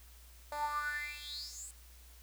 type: tone with high-pass filter sweep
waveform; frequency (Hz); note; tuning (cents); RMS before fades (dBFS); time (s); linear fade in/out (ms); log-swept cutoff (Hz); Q
10% pulse; 294.9; D4; +7; -40; 0.52-1.71; 2; 690 to 8800; 9.7
effects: added 60 Hz sine -55 dBFS peak until 2.22 s + white hiss -61 dBFS RMS until 2.22 s